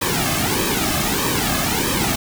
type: noise with flanger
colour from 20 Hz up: pink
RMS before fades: -20 dBFS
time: 0.01-2.16 s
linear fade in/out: 10 ms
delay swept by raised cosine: 1.4 to 2.14 ms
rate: 1.6 Hz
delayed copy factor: -0.75
effects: none